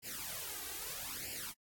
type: noise with flanger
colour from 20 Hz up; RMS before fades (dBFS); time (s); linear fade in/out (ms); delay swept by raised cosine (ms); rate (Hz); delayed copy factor
white; -43; 0.02-1.54; 50; 0.4 to 2.6; 0.78; +0.9
effects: AAC 64 kbps